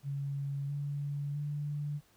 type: tone with pitch steps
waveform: sine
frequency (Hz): 140 / 143.27 / 146.62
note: C#3 / D3 / D3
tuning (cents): +18 / -43 / -3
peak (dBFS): -33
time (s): 0.03-2.01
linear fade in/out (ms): 50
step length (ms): 660
effects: pink hiss -66 dBFS RMS until 2.16 s